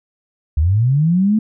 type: linear sweep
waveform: sine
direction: up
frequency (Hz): 69.3 to 222.7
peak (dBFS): -11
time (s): 0.57-1.39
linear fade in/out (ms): 5
effects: none